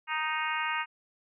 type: harmonic tone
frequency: 311.1 Hz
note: D#4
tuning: in tune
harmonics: 3 / 4 / 5 / 6 / 7 / 8 / 9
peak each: -34 / -35 / -36 / -37 / -37 / -38 / -39 dBFS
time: 0.07-0.86 s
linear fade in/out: 50 ms
effects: none